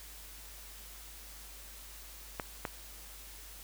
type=clicks; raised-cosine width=0.5 ms; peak=-19 dBFS; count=2; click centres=2.398 / 2.652 s; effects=added 50 Hz sine -52 dBFS peak until 3.63 s + white hiss -51 dBFS RMS until 3.63 s